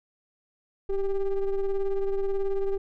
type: ring-modulated tone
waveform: triangle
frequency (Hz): 200.2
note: G3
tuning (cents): +37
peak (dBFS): -18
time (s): 0.89-2.78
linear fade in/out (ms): 10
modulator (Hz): 191
effects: none